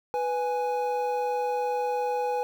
triangle tone pair together, 494.7 / 832 Hz, B4 / G#5, +3 / +3 cents, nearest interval major sixth, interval 900 cents, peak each -26 dBFS, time 0.14-2.43 s, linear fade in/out 0 ms, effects 9-bit

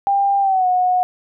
sine tone with pitch glide, 796 to 729.9 Hz, G5 to F#5, +26 to -24 cents, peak -13 dBFS, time 0.07-1.03 s, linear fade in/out 0 ms, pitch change -150 cents, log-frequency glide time 0.4-0.67 s, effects none

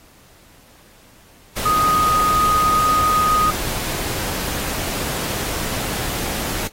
sine tone in noise, 1244.5 Hz, D#6, in tune, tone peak -14 dBFS, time 1.65-3.51 s, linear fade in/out 10 ms, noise pink, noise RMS -25 dBFS, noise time 1.56-6.68 s, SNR +8 dB, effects pink hiss -50 dBFS RMS until 6.72 s + AAC 48 kbps

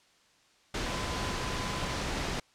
sine tone in noise, 1014 Hz, B5, 45 cents sharp, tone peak -42 dBFS, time 0.86-2 s, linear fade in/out 5 ms, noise pink, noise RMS -33 dBFS, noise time 0.74-2.4 s, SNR -12 dB, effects white hiss -64 dBFS RMS until 2.54 s + low-pass 6000 Hz 12 dB/octave

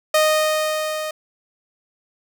sawtooth tone with level ramp, 619 Hz, D#5, 9 cents flat, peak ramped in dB -9 to -21 dBFS, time 0.14-1.11 s, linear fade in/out 5 ms, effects none

